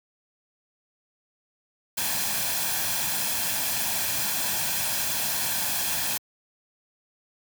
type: noise with comb filter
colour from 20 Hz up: white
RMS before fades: -27 dBFS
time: 1.97-6.18 s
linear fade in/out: 10 ms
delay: 1.2 ms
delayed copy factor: +0.55
effects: high-pass 80 Hz 12 dB/octave